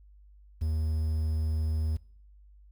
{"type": "tone with quantisation", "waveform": "triangle", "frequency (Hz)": 78.5, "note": "D#2", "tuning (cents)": 16, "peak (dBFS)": -24, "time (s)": [0.61, 1.97], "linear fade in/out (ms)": 10, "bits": 9, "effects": ["noise-tail reverb RT60 0.7 s tail -25 dB re dry", "added 50 Hz sine -52 dBFS peak until 2.71 s"]}